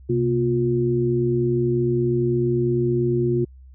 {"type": "tone cluster", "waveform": "sine", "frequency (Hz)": [129.3, 238.2, 354.9], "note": ["C3", "A#3", "F4"], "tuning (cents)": [-20, 38, 28], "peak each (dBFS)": [-22, -27, -20], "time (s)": [0.09, 3.45], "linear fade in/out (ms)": 10, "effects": ["added 65 Hz sine -42 dBFS peak until 3.74 s"]}